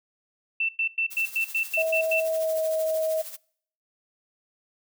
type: tone bursts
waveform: sine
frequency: 2676 Hz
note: E7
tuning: 25 cents sharp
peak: -22 dBFS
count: 9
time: 0.6-2.201 s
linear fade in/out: 5 ms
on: 89 ms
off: 100 ms
type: noise with tremolo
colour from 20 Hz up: blue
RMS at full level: -37 dBFS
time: 1.1-3.37 s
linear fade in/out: 20 ms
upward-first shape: sine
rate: 13 Hz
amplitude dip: 55%
type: tone with pitch glide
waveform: sine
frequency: 644 to 635.9 Hz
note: E5 to D#5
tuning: -41 to +38 cents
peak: -23 dBFS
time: 1.77-3.22 s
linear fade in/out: 10 ms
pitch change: -21 cents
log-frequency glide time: 2.29-2.62 s
effects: noise-tail reverb RT60 0.6 s tail -24 dB re dry